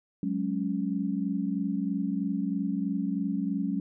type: chord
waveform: sine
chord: F# suspended second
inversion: none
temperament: just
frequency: 185 / 208.1 / 277.5 Hz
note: F#3 / G#3 / C#4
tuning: 0 / +4 / +2 cents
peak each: -31 dBFS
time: 0.23-3.8 s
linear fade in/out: 2 ms
effects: none